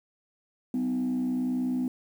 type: tone with frequency modulation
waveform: sine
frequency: 253 Hz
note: B3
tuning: 42 cents sharp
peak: -24 dBFS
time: 0.74-1.88 s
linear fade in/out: 2 ms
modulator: 61.5 Hz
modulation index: 0.53
effects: tanh soft clip ceiling -22 dBFS + 9-bit